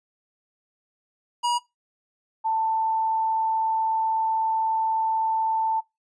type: tone pair in turn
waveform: square / sine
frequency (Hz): 960 / 888.1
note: B5 / A5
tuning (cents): -49 / +16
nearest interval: minor second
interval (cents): 135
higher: first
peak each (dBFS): -21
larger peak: neither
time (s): 1.43-1.59 / 2.44-5.81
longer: second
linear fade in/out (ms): 20
effects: noise-tail reverb RT60 0.2 s tail -20 dB re dry + resampled to 22050 Hz